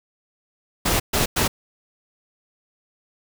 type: noise bursts at uneven times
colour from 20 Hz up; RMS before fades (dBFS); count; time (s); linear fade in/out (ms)
pink; -20; 3; 0.85-1 / 1.13-1.26 / 1.36-1.48; 10
effects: none